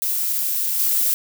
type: noise with level steps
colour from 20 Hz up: violet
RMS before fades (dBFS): -22 / -19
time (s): 0.02-1.14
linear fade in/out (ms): 0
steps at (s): 0.79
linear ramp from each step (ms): 5
effects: none